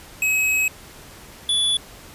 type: tone pair in turn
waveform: square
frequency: 2556 / 3440 Hz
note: D#7 / A7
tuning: +46 / -40 cents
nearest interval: perfect fourth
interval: 514 cents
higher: second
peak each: -18 dBFS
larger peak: neither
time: 0.22-0.68 / 1.49-1.77 s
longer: first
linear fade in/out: 2 ms
effects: pink hiss -43 dBFS RMS until 2.14 s + resampled to 32000 Hz